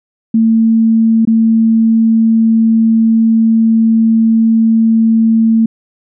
sine tone with dropouts, 224.8 Hz, A3, 37 cents sharp, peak -6 dBFS, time 0.34-5.66 s, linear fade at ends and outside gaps 5 ms, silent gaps 1.252-1.273 s, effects none

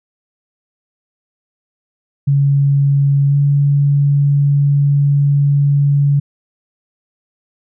sine tone with pitch glide, 140.3 to 142.26 Hz, C#3 to C#3, +21 to +45 cents, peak -9 dBFS, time 2.27-6.2 s, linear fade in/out 10 ms, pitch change +24 cents, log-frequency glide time 3.28-3.35 s, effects none

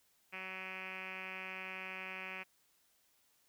5% pulse tone with low-pass filter, 187.9 Hz, F#3, 27 cents sharp, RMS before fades -45 dBFS, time 0.32-2.44 s, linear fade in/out 20 ms, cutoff 2500 Hz, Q 6.4, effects white hiss -73 dBFS RMS until 3.48 s

